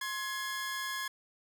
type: tone pair together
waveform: sawtooth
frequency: 1059.6 / 1682 Hz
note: C6 / G#6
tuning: +22 / +22 cents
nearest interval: minor sixth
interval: 800 cents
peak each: -35 / -33 dBFS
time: 0.01-1.08 s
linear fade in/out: 5 ms
effects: none